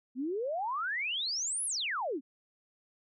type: exponential two-way sweep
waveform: sine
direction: up then down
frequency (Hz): 239.4 to 11175 to 239.4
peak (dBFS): -31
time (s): 0.15-2.21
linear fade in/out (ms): 50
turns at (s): 1.65
effects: none